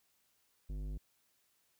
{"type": "tone with tanh clipping", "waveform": "sine", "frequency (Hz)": 49.87, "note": "G1", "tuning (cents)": 30, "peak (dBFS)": -40, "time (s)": [0.69, 0.98], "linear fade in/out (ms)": 10, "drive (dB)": 14, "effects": ["white hiss -75 dBFS RMS until 1.79 s"]}